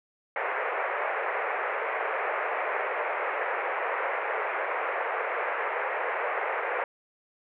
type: band-pass noise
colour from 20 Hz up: pink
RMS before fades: -30 dBFS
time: 0.36-6.84 s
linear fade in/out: 2 ms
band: 440 to 2300 Hz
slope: 48 dB/octave
effects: none